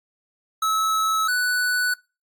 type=tone pair in turn; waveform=square; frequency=1298 / 1485.4 Hz; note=E6 / F#6; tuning=-27 / +6 cents; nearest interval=major second; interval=233 cents; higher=second; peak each=-20 dBFS; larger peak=neither; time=0.62-1.28 / 1.28-1.94 s; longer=neither; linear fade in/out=5 ms; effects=noise-tail reverb RT60 0.3 s tail -24 dB re dry + AAC 64 kbps